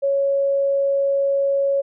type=tone; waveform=sine; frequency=554.4 Hz; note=C#5; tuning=in tune; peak=-16 dBFS; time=0.02-1.82 s; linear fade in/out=20 ms; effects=none